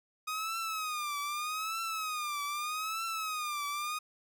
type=tone with vibrato; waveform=sawtooth; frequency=1244.5 Hz; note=D#6; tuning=in tune; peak=-30 dBFS; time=0.27-3.99 s; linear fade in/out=10 ms; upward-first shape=triangle; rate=0.81 Hz; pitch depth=140 cents each way; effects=none